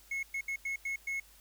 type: tone bursts at uneven times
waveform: triangle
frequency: 2181 Hz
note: C#7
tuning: 29 cents flat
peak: -31 dBFS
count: 6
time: 0.11-0.23 / 0.34-0.41 / 0.48-0.56 / 0.65-0.76 / 0.85-0.96 / 1.07-1.2 s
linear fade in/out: 5 ms
effects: added 50 Hz sine -62 dBFS peak until 1.4 s + white hiss -60 dBFS RMS until 1.4 s